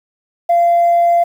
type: tone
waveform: sine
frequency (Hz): 689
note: F5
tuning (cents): -24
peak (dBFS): -7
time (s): 0.49-1.24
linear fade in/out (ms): 10
effects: tanh soft clip ceiling -6 dBFS + 7-bit